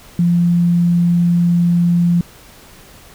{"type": "tone", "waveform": "sine", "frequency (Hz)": 172.9, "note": "F3", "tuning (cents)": -17, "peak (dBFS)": -10, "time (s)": [0.19, 2.21], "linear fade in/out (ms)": 2, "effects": ["pink hiss -42 dBFS RMS until 3.14 s"]}